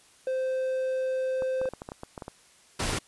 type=tone; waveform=triangle; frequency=520 Hz; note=C5; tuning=11 cents flat; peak=-24 dBFS; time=0.27-1.69 s; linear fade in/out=2 ms
type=clicks; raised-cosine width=1 ms; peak=-23 dBFS; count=11; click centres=1.422 / 1.615 / 1.656 / 1.736 / 1.819 / 1.889 / 1.919 / 2.034 / 2.178 / 2.222 / 2.281 s
type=noise; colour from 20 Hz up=pink; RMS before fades=-29 dBFS; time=2.79-2.99 s; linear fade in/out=10 ms
effects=white hiss -58 dBFS RMS until 3.07 s + resampled to 24000 Hz